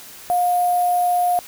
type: tone with sample-and-hold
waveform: sine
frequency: 712 Hz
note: F5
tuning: 33 cents sharp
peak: -15 dBFS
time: 0.3-1.39 s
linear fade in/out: 0 ms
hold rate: 11025 Hz
effects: white hiss -40 dBFS RMS until 1.47 s